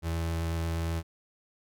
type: tone with vibrato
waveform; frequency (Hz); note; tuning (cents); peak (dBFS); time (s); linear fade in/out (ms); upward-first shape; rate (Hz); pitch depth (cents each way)
35% pulse; 82.7; E2; +6; -27; 0.02-1.03; 50; sine; 8.1; 10
effects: none